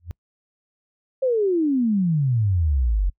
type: tone with exponential growth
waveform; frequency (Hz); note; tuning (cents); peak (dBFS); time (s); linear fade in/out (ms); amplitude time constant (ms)
sine; 85.5; F2; -36; -24; 0-0.11; 0; 22
type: exponential sweep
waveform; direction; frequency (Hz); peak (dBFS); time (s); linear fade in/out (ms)
sine; down; 542 to 43.65; -17; 1.22-3.1; 10
effects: noise-tail reverb RT60 0.1 s tail -26 dB re dry